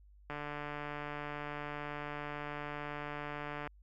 click train, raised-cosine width 0.5 ms, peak -26 dBFS, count 497, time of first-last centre 0.3-3.674 s, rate 147 Hz, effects added 50 Hz sine -57 dBFS peak until 3.82 s

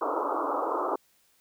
white band-pass noise, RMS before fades -29 dBFS, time 0.01-0.96 s, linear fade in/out 5 ms, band 280 to 1300 Hz, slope 96 dB/octave, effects white hiss -66 dBFS RMS until 1.4 s

